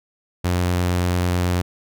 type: tone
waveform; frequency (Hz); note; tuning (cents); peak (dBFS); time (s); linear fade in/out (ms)
sawtooth; 89.1; F2; +35; -14; 0.44-1.62; 10
effects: none